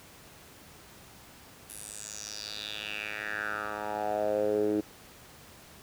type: tone with band-pass filter sweep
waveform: 10% pulse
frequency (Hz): 105.3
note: G#2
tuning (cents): +24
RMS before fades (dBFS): -33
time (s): 1.69-4.81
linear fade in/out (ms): 10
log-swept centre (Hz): 11000 to 330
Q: 4.4
effects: pink hiss -52 dBFS RMS until 5.82 s + high-pass 60 Hz 12 dB/octave

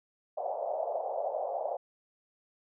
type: band-pass noise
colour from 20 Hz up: pink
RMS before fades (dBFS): -34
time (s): 0.37-1.77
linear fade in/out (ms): 10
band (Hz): 560 to 750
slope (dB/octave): 48
effects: none

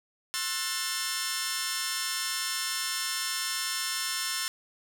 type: chord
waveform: 10% pulse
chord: F# half-diminished seventh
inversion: second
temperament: just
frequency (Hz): 1065.6 / 1332 / 1480 / 1776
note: C6 / E6 / F#6 / A6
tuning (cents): +31 / +18 / 0 / +16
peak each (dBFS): -28 / -30 / -29 / -25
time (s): 0.34-4.48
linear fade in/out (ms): 0
effects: none

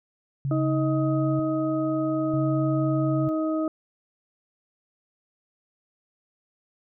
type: tone with tremolo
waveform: sine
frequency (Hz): 137.8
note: C#3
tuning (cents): -10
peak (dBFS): -24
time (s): 0.45-3.29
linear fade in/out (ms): 0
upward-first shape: square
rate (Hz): 0.53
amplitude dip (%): 60
type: harmonic tone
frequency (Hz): 314.8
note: D#4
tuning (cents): +20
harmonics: 1 / 2 / 4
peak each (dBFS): -24 / -29 / -35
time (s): 0.51-3.68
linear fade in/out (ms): 2
effects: none

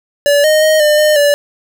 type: tone with pitch steps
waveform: square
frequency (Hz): 575 / 618 / 624 / 600 / 608 / 579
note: D5 / D#5 / D#5 / D5 / D#5 / D5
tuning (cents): -37 / -12 / +5 / +37 / -40 / -25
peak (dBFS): -8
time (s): 0.26-1.34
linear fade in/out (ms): 0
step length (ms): 180
effects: none

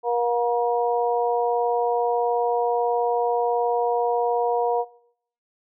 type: harmonic tone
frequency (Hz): 238.5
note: A#3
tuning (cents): +40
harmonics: 2 / 3 / 4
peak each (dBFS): -23 / -25 / -26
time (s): 0.03-4.85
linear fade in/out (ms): 50
effects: noise-tail reverb RT60 0.6 s tail -19 dB re dry

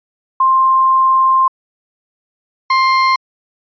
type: tone pair in turn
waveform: sine / 35% pulse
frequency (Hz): 1053 / 1053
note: C6 / C6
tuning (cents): +11 / +11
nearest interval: unison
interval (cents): 0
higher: neither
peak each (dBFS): -8 / -8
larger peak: neither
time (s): 0.4-1.48 / 2.7-3.16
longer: first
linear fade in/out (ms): 5
effects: resampled to 11025 Hz

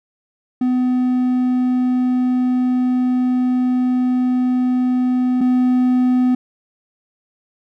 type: tone pair in turn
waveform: triangle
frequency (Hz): 251.6 / 251.6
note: B3 / B3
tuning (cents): +32 / +32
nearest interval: unison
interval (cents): 0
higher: neither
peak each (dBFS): -12 / -10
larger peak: second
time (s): 0.61-5.41 / 5.41-6.35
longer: first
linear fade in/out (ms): 5
effects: none

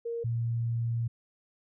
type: tone pair in turn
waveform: sine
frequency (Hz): 466.2 / 116.55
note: A#4 / A#2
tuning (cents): 0 / 0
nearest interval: 2 octaves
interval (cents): 2400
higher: first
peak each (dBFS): -31 / -27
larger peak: second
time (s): 0.05-0.24 / 0.24-1.08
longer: second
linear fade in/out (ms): 10
effects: none

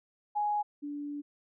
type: tone pair in turn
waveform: sine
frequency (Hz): 833 / 290.4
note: G#5 / D4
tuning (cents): +5 / -19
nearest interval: octave + tritone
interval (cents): 1824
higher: first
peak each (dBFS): -27 / -35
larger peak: first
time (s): 0.35-0.63 / 0.82-1.22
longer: second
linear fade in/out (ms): 20
effects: none

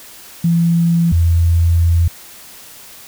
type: tone pair in turn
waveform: sine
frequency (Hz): 168.8 / 84.4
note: E3 / E2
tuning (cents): +41 / +41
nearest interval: octave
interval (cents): 1200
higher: first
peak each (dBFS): -10 / -9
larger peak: second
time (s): 0.44-1.12 / 1.12-2.08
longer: second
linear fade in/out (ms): 5
effects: white hiss -38 dBFS RMS until 3.07 s

